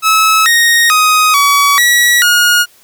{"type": "tone with pitch steps", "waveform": "sawtooth", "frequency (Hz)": [1296, 1865, 1253, 1135, 1928, 1435], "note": ["E6", "A#6", "D#6", "C#6", "B6", "F6"], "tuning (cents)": [-30, 0, 12, 41, -42, 47], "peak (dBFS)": -3, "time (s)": [0.02, 2.66], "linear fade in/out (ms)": 50, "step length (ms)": 440, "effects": ["white hiss -46 dBFS RMS until 2.83 s"]}